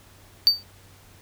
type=tone with exponential decay; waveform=triangle; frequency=4600 Hz; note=D8; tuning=37 cents flat; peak=-8 dBFS; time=0.47-0.63 s; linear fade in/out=0 ms; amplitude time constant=34 ms; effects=added 96 Hz sine -53 dBFS peak until 1.21 s + pink hiss -53 dBFS RMS until 1.21 s